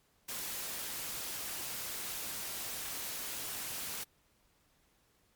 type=noise; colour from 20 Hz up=white; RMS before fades=-40 dBFS; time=0.28-4.04 s; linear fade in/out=10 ms; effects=pink hiss -71 dBFS RMS until 5.35 s + MP3 96 kbps